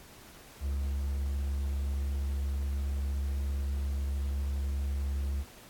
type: tone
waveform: triangle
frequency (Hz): 69.3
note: C#2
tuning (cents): 0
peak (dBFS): -27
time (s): 0.6-5.45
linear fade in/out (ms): 50
effects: pink hiss -53 dBFS RMS until 5.69 s + AAC 64 kbps